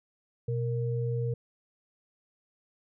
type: tone pair together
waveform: sine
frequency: 123.16 / 465 Hz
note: B2 / A#4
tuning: -4 / -4 cents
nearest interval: octave + major seventh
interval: 2300 cents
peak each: -28 / -34 dBFS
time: 0.48-1.34 s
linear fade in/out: 5 ms
effects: none